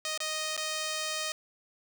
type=tone with dropouts; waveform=5% pulse; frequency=622.3 Hz; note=D#5; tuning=in tune; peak=-20 dBFS; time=0.05-1.32 s; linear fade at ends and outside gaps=1 ms; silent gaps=0.176-0.203 / 0.566-0.576 s; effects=none